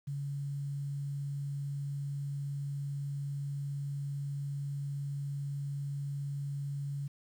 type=tone with quantisation; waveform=sine; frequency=141.2 Hz; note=C#3; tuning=32 cents sharp; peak=-34 dBFS; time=0.07-7.08 s; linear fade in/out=10 ms; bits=10; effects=none